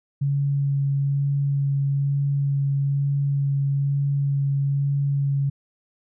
sine tone with vibrato, 140 Hz, C#3, 18 cents sharp, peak -19 dBFS, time 0.21-5.5 s, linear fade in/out 10 ms, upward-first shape sine, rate 1.1 Hz, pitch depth 10 cents each way, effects none

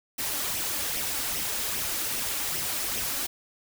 white noise with flanger, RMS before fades -30 dBFS, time 0.18-3.27 s, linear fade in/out 10 ms, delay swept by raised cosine 0.34 to 3.64 ms, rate 2.5 Hz, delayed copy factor +0.5, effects none

